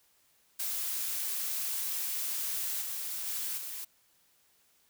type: noise with level steps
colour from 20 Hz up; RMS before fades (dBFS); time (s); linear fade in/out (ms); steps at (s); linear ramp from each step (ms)
blue; -34 / -37 / -35 / -40; 0.59-3.85; 10; 2.81 / 3.26 / 3.57; 10
effects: white hiss -68 dBFS RMS until 4.89 s